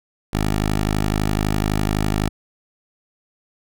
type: tone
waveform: 10% pulse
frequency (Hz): 51.91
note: G#1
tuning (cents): 0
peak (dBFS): -10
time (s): 0.33-2.29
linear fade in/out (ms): 5
effects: none